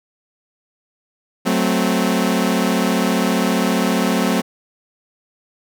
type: chord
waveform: sawtooth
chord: F# diminished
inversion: none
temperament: equal with one note detuned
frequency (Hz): 185 / 220 / 260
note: F#3 / A3 / C4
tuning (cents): 0 / 0 / -11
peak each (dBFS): -16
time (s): 1.45-4.42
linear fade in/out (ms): 20
effects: none